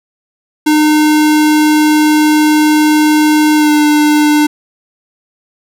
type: tone with pitch glide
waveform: square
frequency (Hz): 304.5 to 299.6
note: D#4 to D4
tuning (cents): -37 to +35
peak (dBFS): -7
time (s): 0.66-4.47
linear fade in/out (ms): 10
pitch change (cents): -28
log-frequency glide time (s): 3.56-3.71
effects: none